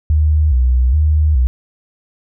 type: tone with vibrato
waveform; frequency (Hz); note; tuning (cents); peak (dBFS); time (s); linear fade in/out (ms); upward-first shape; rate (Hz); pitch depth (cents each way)
sine; 69.3; C#2; 0; -9; 0.1-1.47; 0; square; 1.2; 170
effects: none